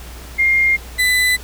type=tone pair in turn; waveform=sine / 35% pulse; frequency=2120 / 2001 Hz; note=C7 / B6; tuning=+22 / +22 cents; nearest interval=minor second; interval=100 cents; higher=first; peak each=-11 dBFS; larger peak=neither; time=0.38-0.77 / 0.98-1.37 s; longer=neither; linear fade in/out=20 ms; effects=added 60 Hz sine -33 dBFS peak until 1.43 s + pink hiss -38 dBFS RMS until 1.43 s